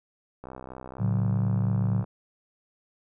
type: click train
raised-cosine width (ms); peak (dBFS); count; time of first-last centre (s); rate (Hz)
1; -26; 104; 0.44-2.042; 64.3
type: chord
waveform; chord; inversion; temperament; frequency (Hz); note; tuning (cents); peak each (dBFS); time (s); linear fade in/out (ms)
sine; F# minor; first; equal; 110 / 138.59 / 185; A2 / C#3 / F#3; 0 / 0 / 0; -24 / -30 / -28; 0.98-2.05; 50
effects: none